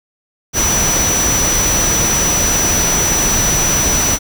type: tone in noise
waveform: sine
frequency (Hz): 5920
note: F#8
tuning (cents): 0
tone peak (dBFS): -14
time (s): 0.53-4.19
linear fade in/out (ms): 50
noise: pink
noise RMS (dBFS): -17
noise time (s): 0.53-4.19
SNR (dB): 0
effects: none